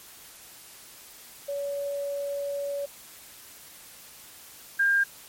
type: tone pair in turn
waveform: sine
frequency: 567 / 1603.7 Hz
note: C#5 / G6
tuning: +39 / +39 cents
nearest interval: octave + tritone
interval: 1800 cents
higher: second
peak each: -28 / -19 dBFS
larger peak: second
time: 1.48-2.86 / 4.79-5.04 s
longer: first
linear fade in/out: 10 ms
effects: white hiss -48 dBFS RMS until 5.28 s + MP3 64 kbps